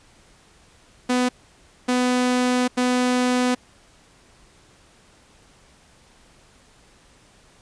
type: tone bursts at uneven times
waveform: sawtooth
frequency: 249.6 Hz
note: B3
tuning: 19 cents sharp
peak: -14 dBFS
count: 3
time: 1.09-1.29 / 1.88-2.68 / 2.77-3.55 s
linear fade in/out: 10 ms
effects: pink hiss -54 dBFS RMS until 7.61 s + resampled to 22050 Hz